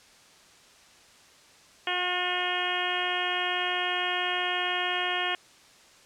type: harmonic tone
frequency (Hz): 359.7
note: F#4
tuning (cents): -49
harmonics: 1 / 2 / 3 / 4 / 5 / 6 / 7 / 8 / 9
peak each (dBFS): -37 / -33 / -36 / -36 / -33 / -37 / -36 / -33 / -35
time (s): 1.87-5.35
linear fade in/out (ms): 2
effects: white hiss -55 dBFS RMS until 6.05 s + low-pass 7000 Hz 12 dB/octave